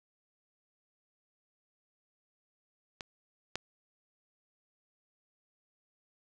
clicks, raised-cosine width 0.2 ms, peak -22 / -16 dBFS, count 2, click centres 3.008 / 3.556 s, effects none

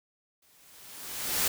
white noise with exponential growth, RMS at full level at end -25 dBFS, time 0.42-1.48 s, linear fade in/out 5 ms, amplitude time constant 230 ms, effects none

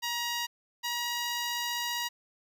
10% pulse tone pair in turn, 950 / 955.3 Hz, A#5 / A#5, +33 / +42 cents, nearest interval unison, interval 9 cents, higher second, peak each -22 dBFS, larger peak neither, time 0.02-0.47 / 0.83-2.09 s, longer second, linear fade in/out 20 ms, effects none

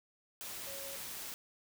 sine tone in noise, 550 Hz, C#5, 14 cents flat, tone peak -48 dBFS, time 0.67-0.96 s, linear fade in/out 0 ms, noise white, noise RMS -44 dBFS, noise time 0.41-1.34 s, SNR -7 dB, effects none

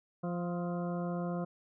harmonic tone with a mistuned harmonic, 174.61 Hz, F3, in tune, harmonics 1 / 2 / 3 / 4 / 6 / 7 / 8, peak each -34 / -42 / -41 / -43 / -48 / -50 / -54 dBFS, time 0.23-1.45 s, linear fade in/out 10 ms, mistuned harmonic 7, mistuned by +52 cents, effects none

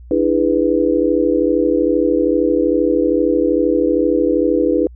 sine chord, E dominant seventh, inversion third, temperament just, 296.7 / 329.6 / 412 / 494.4 Hz, D4 / E4 / G#4 / B4, +18 / 0 / -14 / +2 cents, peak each -18 / -17 / -19 / -17 dBFS, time 0.11-4.87 s, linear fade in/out 2 ms, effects added 60 Hz sine -35 dBFS peak until 4.95 s

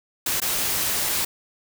white noise with dropouts, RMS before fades -24 dBFS, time 0.26-1.25 s, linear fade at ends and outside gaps 5 ms, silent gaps 0.402-0.417 s, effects none

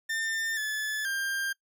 40% pulse tone with pitch steps, 1799 / 1728 / 1594 Hz, A6 / A6 / G6, +38 / -32 / +28 cents, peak -28 dBFS, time 0.09-1.53 s, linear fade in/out 10 ms, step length 480 ms, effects noise-tail reverb RT60 0.1 s tail -22 dB re dry

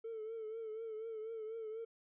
triangle tone with vibrato, 443.8 Hz, A4, 15 cents sharp, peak -38 dBFS, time 0.04-1.85 s, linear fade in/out 10 ms, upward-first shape triangle, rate 4.1 Hz, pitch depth 67 cents each way, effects tanh soft clip ceiling -38 dBFS + resampled to 8000 Hz

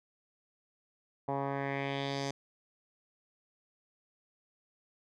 10% pulse tone with low-pass filter sweep, 138.59 Hz, C#3, in tune, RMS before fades -35 dBFS, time 1.28-2.31 s, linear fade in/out 5 ms, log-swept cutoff 870 to 6200 Hz, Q 2.5, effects none

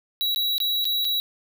square tone with dropouts, 3894 Hz, B7, 25 cents flat, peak -22 dBFS, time 0.21-1.2 s, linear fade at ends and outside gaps 0 ms, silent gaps 0.347-0.36 / 0.581-0.602 / 0.844-0.853 / 1.046-1.051 s, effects none

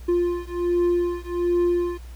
triangle beating tone pair, 349.2 / 350.5 Hz, F4 / F4, 0 / +6 cents, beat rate 1.3 Hz, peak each -21 dBFS, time 0.08-1.98 s, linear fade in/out 10 ms, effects added 60 Hz sine -36 dBFS peak until 2.15 s + pink hiss -52 dBFS RMS until 2.15 s

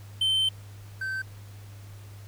triangle tone pair in turn, 3094 / 1547 Hz, G7 / G6, -23 / -23 cents, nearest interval octave, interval 1200 cents, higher first, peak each -20 / -27 dBFS, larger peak first, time 0.21-0.49 / 1.01-1.22 s, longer first, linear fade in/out 5 ms, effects added 101 Hz sine -42 dBFS peak until 2.27 s + pink hiss -54 dBFS RMS until 2.27 s

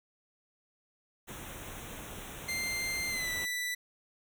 pink band-stop noise, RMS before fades -44 dBFS, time 1.27-3.46 s, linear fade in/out 20 ms, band 3900 to 5700 Hz, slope 96 dB/octave
sawtooth tone with pitch glide, 2093 to 1975.5 Hz, C7 to B6, 0 to 0 cents, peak -29 dBFS, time 2.48-3.75 s, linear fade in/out 10 ms, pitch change -100 cents, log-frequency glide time 3.09-3.3 s
effects none

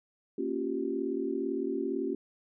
sine chord, G half-diminished seventh, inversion first, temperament equal with one note detuned, 233.1 / 277.2 / 349.2 / 387 Hz, Bb3 / Db4 / F4 / G4, 0 / 0 / 0 / -22 cents, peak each -38 / -34 / -35 / -34 dBFS, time 0.38-2.15 s, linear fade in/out 5 ms, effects none

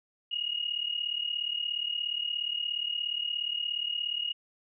sine tone pair together, 2860 / 2897 Hz, F7 / F#7, +41 / -37 cents, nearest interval unison, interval 22 cents, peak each -32 / -33 dBFS, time 0.31-4.33 s, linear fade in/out 10 ms, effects none

